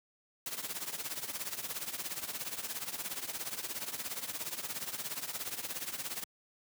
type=noise with tremolo; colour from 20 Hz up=white; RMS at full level=-36 dBFS; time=0.46-6.24 s; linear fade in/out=2 ms; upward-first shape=triangle; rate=17 Hz; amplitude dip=85%; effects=high-pass 100 Hz 12 dB/octave